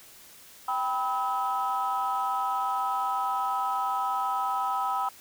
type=chord; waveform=sine; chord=E minor; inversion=first; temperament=equal with one note detuned; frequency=784 / 987.8 / 1286.2 Hz; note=G5 / B5 / E6; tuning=0 / 0 / -43 cents; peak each=-29 dBFS; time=0.68-5.09 s; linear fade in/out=5 ms; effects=tanh soft clip ceiling -19 dBFS + white hiss -51 dBFS RMS until 5.2 s